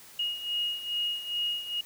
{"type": "beating tone pair", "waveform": "sine", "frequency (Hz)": [2873, 2875.4], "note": ["F7", "F7"], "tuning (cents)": [48, 50], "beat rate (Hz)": 2.4, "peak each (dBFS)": [-30, -35], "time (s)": [0.19, 1.81], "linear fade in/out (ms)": 5, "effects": ["white hiss -51 dBFS RMS until 1.85 s"]}